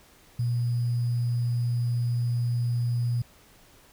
sine tone with sample-and-hold, 120 Hz, B2, 49 cents flat, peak -23 dBFS, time 0.39-3.22 s, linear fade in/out 5 ms, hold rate 4900 Hz, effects pink hiss -56 dBFS RMS until 3.92 s

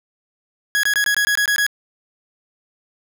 40% pulse tone bursts, 1666 Hz, G#6, 5 cents sharp, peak -14 dBFS, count 9, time 0.75-1.665 s, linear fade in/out 0 ms, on 83 ms, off 21 ms, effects none

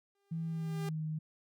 sawtooth tone with exponential growth, 399.7 Hz, G4, 34 cents sharp, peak -35 dBFS, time 0.15-0.89 s, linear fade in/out 2 ms, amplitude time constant 160 ms
sine tone with pitch glide, 163.7 to 155.86 Hz, E3 to D#3, -12 to +3 cents, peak -34 dBFS, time 0.31-1.19 s, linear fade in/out 10 ms, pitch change -85 cents, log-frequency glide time 0.46-1.04 s
effects none

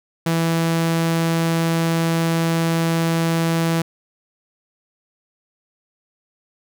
sawtooth tone, 165.2 Hz, E3, 4 cents sharp, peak -13 dBFS, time 0.26-3.82 s, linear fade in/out 5 ms, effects none

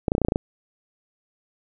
clicks, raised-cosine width 2 ms, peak -7 dBFS, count 9, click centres 0.082 / 0.119 / 0.151 / 0.181 / 0.217 / 0.249 / 0.285 / 0.321 / 0.359 s, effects none

